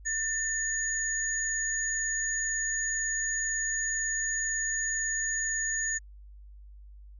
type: tone pair together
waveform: sine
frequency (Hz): 1796 / 6761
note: A6 / G#8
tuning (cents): +35 / +30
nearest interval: octave + major seventh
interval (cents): 2295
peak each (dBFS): -31 / -30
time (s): 0.05-5.99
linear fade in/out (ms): 20
effects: added 50 Hz sine -46 dBFS peak until 7.19 s